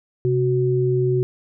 sine tone pair together, 130.21 / 370 Hz, C3 / F#4, -8 / 0 cents, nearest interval octave + tritone, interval 1808 cents, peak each -19 dBFS, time 0.25-1.23 s, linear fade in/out 0 ms, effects none

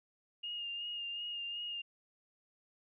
sine tone with vibrato, 2834 Hz, F7, 25 cents sharp, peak -38 dBFS, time 0.43-1.82 s, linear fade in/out 10 ms, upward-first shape sine, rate 2.7 Hz, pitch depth 26 cents each way, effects none

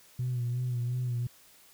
sine tone with vibrato, 123.1 Hz, B2, 5 cents flat, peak -27 dBFS, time 0.19-1.27 s, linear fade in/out 5 ms, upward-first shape sine, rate 2.8 Hz, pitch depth 43 cents each way, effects tanh soft clip ceiling -25 dBFS + white hiss -58 dBFS RMS until 1.73 s

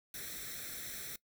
white noise with comb filter, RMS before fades -44 dBFS, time 0.14-1.16 s, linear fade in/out 2 ms, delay 0.52 ms, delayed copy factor +0.8, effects noise-tail reverb RT60 0.1 s tail -21 dB re dry

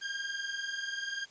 sawtooth tone pair together, 1600 / 1620.5 Hz, G6 / G#6, +35 / -43 cents, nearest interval unison, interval 22 cents, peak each -33 / -35 dBFS, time 0.01-1.26 s, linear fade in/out 20 ms, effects white hiss -58 dBFS RMS until 1.3 s + resampled to 16000 Hz

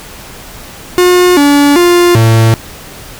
45% pulse tone with pitch steps, 359.2 / 286.8 / 350.6 / 112.8 Hz, F4 / D4 / F4 / A2, +49 / -41 / +7 / +44 cents, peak -4 dBFS, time 0.98-2.54 s, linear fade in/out 0 ms, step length 390 ms, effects pink hiss -30 dBFS RMS until 3.19 s

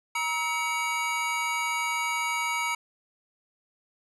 square tone cluster, 948 / 1294 / 2254 Hz, A#5 / E6 / C#7, +29 / -32 / +28 cents, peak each -31 / -35 / -30 dBFS, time 0.15-2.75 s, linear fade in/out 5 ms, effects resampled to 24000 Hz + 10-bit

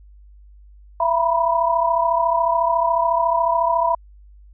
sine tone cluster, 671 / 962 / 996 Hz, E5 / B5 / B5, +31 / -46 / +14 cents, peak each -20 dBFS, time 1-3.95 s, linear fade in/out 5 ms, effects added 50 Hz sine -43 dBFS peak until 4.53 s

